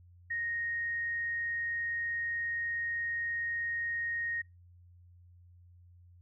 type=tone; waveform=sine; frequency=1864.7 Hz; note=A#6; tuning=in tune; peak=-32 dBFS; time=0.3-4.42 s; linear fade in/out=10 ms; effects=noise-tail reverb RT60 0.2 s tail -24 dB re dry + added 88 Hz sine -55 dBFS peak until 6.21 s